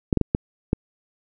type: clicks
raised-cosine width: 3 ms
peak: -5 dBFS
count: 5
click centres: 0.128 / 0.173 / 0.213 / 0.349 / 0.731 s
effects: none